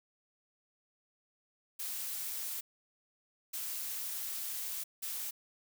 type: noise bursts at uneven times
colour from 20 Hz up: blue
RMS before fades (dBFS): -39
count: 3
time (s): 1.79-2.61 / 3.53-4.84 / 5.02-5.31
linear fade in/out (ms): 10
effects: none